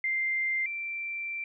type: tone pair in turn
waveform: sine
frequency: 2093 / 2349 Hz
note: C7 / D7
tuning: 0 / 0 cents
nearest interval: major second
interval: 200 cents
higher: second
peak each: -26 / -32 dBFS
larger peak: first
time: 0.04-0.66 / 0.66-1.44 s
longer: second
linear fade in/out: 2 ms
effects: none